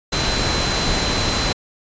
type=tone in noise; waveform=sine; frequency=4054 Hz; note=B7; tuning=45 cents sharp; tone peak=-25 dBFS; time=0.12-1.53 s; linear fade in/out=10 ms; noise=pink; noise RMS=-20 dBFS; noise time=0.12-1.53 s; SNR=-8 dB; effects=resampled to 16000 Hz